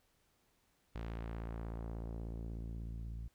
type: tone with low-pass filter sweep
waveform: sawtooth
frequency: 56.5 Hz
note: A1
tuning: 47 cents sharp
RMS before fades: -43 dBFS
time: 0.95-3.28 s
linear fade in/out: 5 ms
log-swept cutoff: 3600 to 120 Hz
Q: 0.78
effects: pink hiss -75 dBFS RMS until 3.34 s